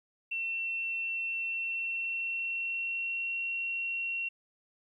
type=tone with pitch glide; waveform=sine; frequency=2702 to 2733 Hz; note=E7 to F7; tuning=+42 to -38 cents; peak=-31 dBFS; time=0.31-4.29 s; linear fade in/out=10 ms; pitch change=+20 cents; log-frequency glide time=1.43-3.4 s; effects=12-bit